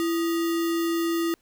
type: tone with sample-and-hold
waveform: sine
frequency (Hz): 334.6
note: E4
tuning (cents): +26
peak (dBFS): -22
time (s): 0-1.34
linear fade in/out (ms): 0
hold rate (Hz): 1575
effects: pink hiss -66 dBFS RMS until 1.41 s